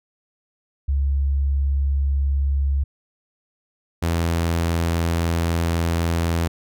sine / sawtooth tone pair in turn, 69.3 / 83.83 Hz, C#2 / E2, 0 / +30 cents, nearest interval minor third, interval 330 cents, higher second, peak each -17 / -15 dBFS, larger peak second, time 0.88-2.84 / 4.02-6.48 s, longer second, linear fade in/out 10 ms, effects none

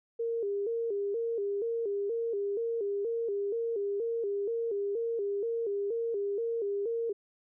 sine tone with vibrato, 431.2 Hz, A4, 35 cents flat, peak -29 dBFS, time 0.19-7.13 s, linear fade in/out 10 ms, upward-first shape square, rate 2.1 Hz, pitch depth 120 cents each way, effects none

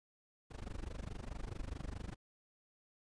brown noise with amplitude modulation, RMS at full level -40 dBFS, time 0.5-2.16 s, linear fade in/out 20 ms, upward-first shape sine, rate 24.7 Hz, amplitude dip 95%, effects resampled to 22050 Hz

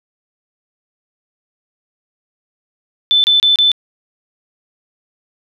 sine tone bursts, 3520 Hz, A7, in tune, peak -8 dBFS, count 4, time 3.11-3.717 s, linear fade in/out 0 ms, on 130 ms, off 29 ms, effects none

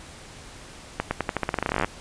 accelerating click train, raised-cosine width 0.5 ms, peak -8 dBFS, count 21, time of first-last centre 1-1.846 s, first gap 110 ms, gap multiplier 0.88, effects pink hiss -44 dBFS RMS until 2 s + resampled to 22050 Hz

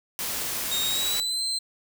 white noise, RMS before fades -30 dBFS, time 0.19-1.2 s, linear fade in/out 0 ms
35% pulse tone with pitch glide, 3729 to 4114 Hz, A#7 to C8, 0 to -30 cents, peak -24 dBFS, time 0.71-1.59 s, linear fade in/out 10 ms, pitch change +170 cents, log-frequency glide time 0.82-1.42 s
effects none

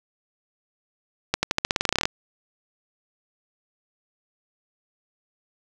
accelerating click train, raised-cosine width 0.2 ms, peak -3 dBFS, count 16, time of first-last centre 1.34-2.055 s, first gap 90 ms, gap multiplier 0.9, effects 7-bit

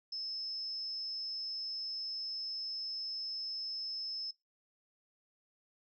sine tone with amplitude modulation, 5210 Hz, E8, 21 cents flat, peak -36 dBFS, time 0.12-4.31 s, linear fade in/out 5 ms, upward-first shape sine, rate 274 Hz, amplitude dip 35%, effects noise-tail reverb RT60 0.2 s tail -18 dB re dry

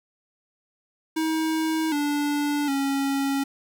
square tone with pitch steps, 318.4 / 291.3 / 275.5 Hz, D#4 / D4 / C#4, +40 / -14 / -11 cents, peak -23 dBFS, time 1.16-3.44 s, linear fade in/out 10 ms, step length 760 ms, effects 9-bit

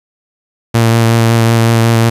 sawtooth tone with vibrato, 114.8 Hz, A#2, 26 cents flat, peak -3 dBFS, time 0.74-2.1 s, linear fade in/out 10 ms, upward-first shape sine, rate 5.4 Hz, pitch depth 17 cents each way, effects resampled to 32000 Hz + 7-bit

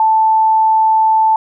sine tone, 880 Hz, A5, in tune, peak -8 dBFS, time 0-1.36 s, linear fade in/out 2 ms, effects none

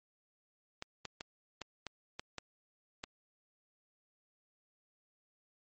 clicks, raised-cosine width 0.2 ms, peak -23 dBFS, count 8, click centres 0.824 / 1.053 / 1.209 / 1.617 / 1.867 / 2.195 / 2.383 / 3.039 s, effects MP3 32 kbps

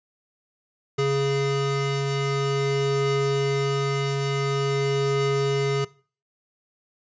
square tone pair together, 138.59 / 415.3 Hz, C#3 / G#4, 0 / 0 cents, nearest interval octave + perfect fifth, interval 1900 cents, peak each -25 dBFS, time 0.98-5.85 s, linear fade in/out 10 ms, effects noise-tail reverb RT60 0.4 s tail -20 dB re dry + resampled to 16000 Hz

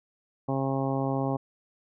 harmonic tone, 135.2 Hz, C#3, 43 cents flat, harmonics 1 / 2 / 3 / 4 / 5 / 6 / 7 / 8, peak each -30 / -30 / -35 / -34 / -36 / -35 / -41 / -40 dBFS, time 0.48-1.37 s, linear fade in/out 10 ms, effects none

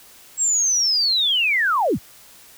sine linear sweep, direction down, 7710 to 37.2 Hz, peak -16 dBFS, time 0.37-1.99 s, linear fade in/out 50 ms, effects white hiss -47 dBFS RMS until 2.57 s

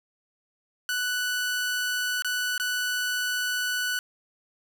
sawtooth tone with dropouts, 1485 Hz, F#6, 6 cents sharp, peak -22 dBFS, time 0.89-3.99 s, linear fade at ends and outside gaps 1 ms, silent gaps 2.222-2.246 / 2.579-2.598 s, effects none

